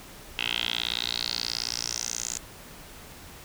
10% pulse tone with band-pass filter sweep, 58.6 Hz, A#1, 10 cents sharp, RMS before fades -31 dBFS, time 0.39-2.38 s, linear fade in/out 0 ms, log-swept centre 2900 to 7000 Hz, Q 5.8, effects pink hiss -46 dBFS RMS until 3.44 s

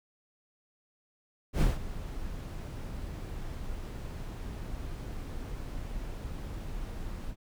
brown noise with ADSR envelope, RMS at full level -23 dBFS, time 1.53-7.36 s, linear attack 78 ms, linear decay 170 ms, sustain -15 dB, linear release 64 ms, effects none

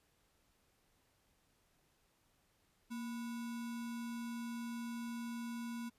sine tone with sample-and-hold, 233.4 Hz, A#3, 2 cents sharp, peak -40 dBFS, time 2.9-5.9 s, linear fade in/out 20 ms, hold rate 1225 Hz, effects pink hiss -75 dBFS RMS until 5.98 s + resampled to 32000 Hz

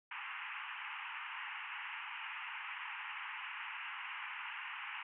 white band-pass noise, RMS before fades -45 dBFS, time 0.11-5.03 s, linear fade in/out 5 ms, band 830 to 2900 Hz, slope 96 dB/octave, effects none

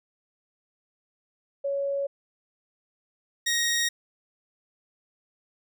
sine / 15% pulse tone pair in turn, 558 / 1876.9 Hz, C#5 / A#6, +11 / +11 cents, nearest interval octave + major sixth, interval 2100 cents, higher second, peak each -25 / -17 dBFS, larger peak second, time 1.64-2.07 / 3.46-3.89 s, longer neither, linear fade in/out 10 ms, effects none

